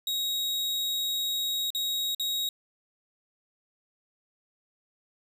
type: tone with dropouts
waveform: 40% pulse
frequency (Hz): 3791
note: A#7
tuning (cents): +28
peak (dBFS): -26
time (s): 0.07-2.49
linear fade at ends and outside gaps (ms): 2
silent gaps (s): 1.704-1.748 / 2.148-2.197
effects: none